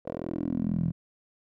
10% pulse tone with band-pass filter sweep, 42.13 Hz, E1, 38 cents sharp, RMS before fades -30 dBFS, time 0.05-0.92 s, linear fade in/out 20 ms, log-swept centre 510 to 150 Hz, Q 3.8, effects none

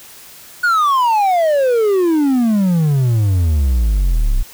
triangle exponential sweep, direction down, 1480 to 30.87 Hz, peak -9 dBFS, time 0.63-4.43 s, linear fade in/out 10 ms, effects white hiss -39 dBFS RMS until 4.53 s

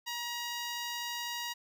10% pulse tone, 952 Hz, A#5, 36 cents sharp, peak -27 dBFS, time 0.06-1.54 s, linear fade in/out 20 ms, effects none

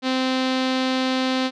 sawtooth tone with low-pass filter, 259.5 Hz, C4, 14 cents flat, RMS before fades -22 dBFS, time 0.02-1.51 s, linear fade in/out 50 ms, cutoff 4100 Hz, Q 2.4, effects none

